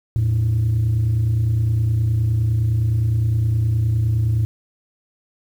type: tone pair together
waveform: sine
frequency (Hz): 83 / 112.7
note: E2 / A2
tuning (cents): +12 / +42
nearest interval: perfect fourth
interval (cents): 530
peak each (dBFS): -21 / -14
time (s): 0.16-4.45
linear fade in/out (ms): 0
effects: tanh soft clip ceiling -13 dBFS + 8-bit